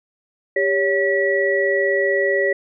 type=tone cluster; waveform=sine; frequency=396.7 / 561 / 1938 Hz; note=G4 / C#5 / B6; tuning=+21 / +21 / -33 cents; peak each=-20 dBFS; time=0.56-2.53 s; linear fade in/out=5 ms; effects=none